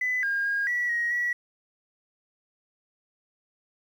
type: tone with pitch steps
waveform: sine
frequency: 2003 / 1616 / 1626 / 1943 / 1890 / 1934 Hz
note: B6 / G#6 / G#6 / B6 / A#6 / B6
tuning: +24 / -48 / -37 / -29 / +23 / -37 cents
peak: -23 dBFS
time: 0.01-1.33 s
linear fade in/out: 5 ms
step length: 220 ms
effects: tanh soft clip ceiling -19 dBFS + 9-bit